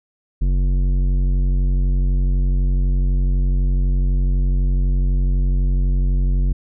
sine tone with tanh clipping, 46 Hz, F#1, 9 cents flat, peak -16 dBFS, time 0.41-6.53 s, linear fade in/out 10 ms, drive 12 dB, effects none

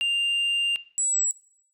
sine tone pair in turn, 2794 / 7801 Hz, F7 / B8, 0 / -22 cents, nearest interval octave + tritone, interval 1778 cents, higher second, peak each -19 dBFS, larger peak neither, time 0.01-0.76 / 0.98-1.31 s, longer first, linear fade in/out 0 ms, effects noise-tail reverb RT60 0.7 s tail -20 dB re dry + tanh soft clip ceiling -21 dBFS

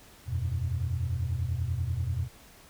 sine chord, E suspended second, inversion none, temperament just, 82.41 / 92.71 / 123.61 Hz, E2 / F#2 / B2, 0 / +4 / +2 cents, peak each -31 dBFS, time 0.26-2.29 s, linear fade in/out 50 ms, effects tanh soft clip ceiling -20 dBFS + pink hiss -54 dBFS RMS until 2.69 s

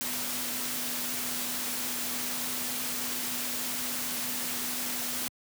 sine tone in noise, 246.9 Hz, B3, in tune, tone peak -43 dBFS, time 0.01-5.28 s, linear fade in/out 0 ms, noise white, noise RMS -33 dBFS, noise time 0.01-5.28 s, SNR -13 dB, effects high-pass 100 Hz 12 dB/octave

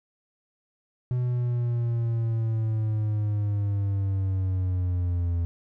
triangle linear sweep, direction down, 124.9 to 84.8 Hz, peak -21 dBFS, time 1.11-5.45 s, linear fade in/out 0 ms, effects none

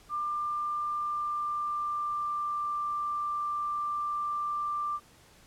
sine tone with pitch glide, 1192 to 1182.4 Hz, D6 to D6, +25 to +11 cents, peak -29 dBFS, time 0.09-5 s, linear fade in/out 50 ms, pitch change -14 cents, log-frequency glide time 0.89-2.77 s, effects pink hiss -58 dBFS RMS until 5.46 s + low-pass 12000 Hz 12 dB/octave

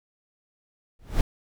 brown noise with exponential growth, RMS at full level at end -17 dBFS, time 0.99-1.21 s, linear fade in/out 2 ms, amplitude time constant 46 ms, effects none

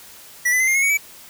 square tone with pitch steps, 1951 / 2005 / 2060 / 2117 / 2175 / 2235 / 2296 Hz, B6 / B6 / C7 / C7 / C#7 / C#7 / D7, -22 / +26 / -28 / +20 / -33 / +14 / -40 cents, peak -16 dBFS, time 0.45-0.975 s, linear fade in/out 10 ms, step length 75 ms, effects white hiss -43 dBFS RMS until 1.29 s

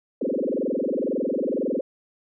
sine tone with frequency modulation, 392 Hz, G4, in tune, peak -22 dBFS, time 0.21-1.81 s, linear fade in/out 5 ms, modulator 22 Hz, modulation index 7.3, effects none

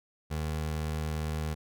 25% pulse tone, 77.5 Hz, D#2, 6 cents flat, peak -27 dBFS, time 0.3-1.55 s, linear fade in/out 20 ms, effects none

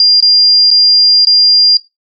sine tone with dropouts, 4800 Hz, D8, 37 cents sharp, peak -3 dBFS, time 0-1.77 s, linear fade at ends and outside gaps 2 ms, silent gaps 0.204-0.225 / 0.705-0.712 / 1.25-1.27 s, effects noise-tail reverb RT60 0.2 s tail -19 dB re dry

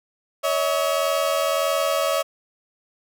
30% pulse tone pair together, 562 / 643.6 Hz, C#5 / E5, +24 / -42 cents, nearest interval major second, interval 234 cents, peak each -20 / -20 dBFS, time 0.43-2.23 s, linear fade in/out 20 ms, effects none

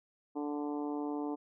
harmonic tone, 146.83 Hz, D3, in tune, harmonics 2 / 3 / 4 / 5 / 6 / 7 / 8, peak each -35 / -41 / -50 / -45 / -46 / -50 / -58 dBFS, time 0.35-1.36 s, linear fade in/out 20 ms, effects none

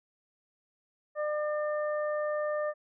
harmonic tone, 600 Hz, D5, 37 cents sharp, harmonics 1 / 2 / 3, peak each -29 / -38 / -41 dBFS, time 1.15-2.74 s, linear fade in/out 50 ms, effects none

